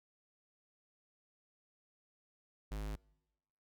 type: tone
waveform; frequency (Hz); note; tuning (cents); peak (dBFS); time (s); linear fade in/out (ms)
square; 51.91; G#1; 0; -39; 2.71-2.96; 10
effects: noise-tail reverb RT60 1.0 s tail -26 dB re dry